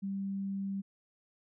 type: tone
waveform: sine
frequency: 196 Hz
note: G3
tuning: in tune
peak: -33 dBFS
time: 0.02-0.82 s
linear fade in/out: 20 ms
effects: none